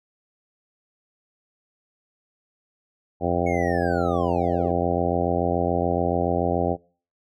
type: harmonic tone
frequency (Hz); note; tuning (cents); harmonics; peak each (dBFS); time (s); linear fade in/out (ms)
87; F2; -6; 1 / 2 / 3 / 4 / 5 / 6 / 7 / 8 / 9; -29 / -29 / -29 / -29 / -29 / -29 / -29 / -29 / -29; 3.2-6.77; 50
type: linear sweep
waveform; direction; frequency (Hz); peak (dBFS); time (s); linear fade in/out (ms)
triangle; down; 2217 to 300; -30; 3.46-4.72; 10
effects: noise-tail reverb RT60 0.4 s tail -23 dB re dry